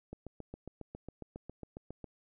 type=click train; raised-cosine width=2 ms; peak=-30 dBFS; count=15; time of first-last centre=0.13-2.043 s; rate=7.32 Hz; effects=none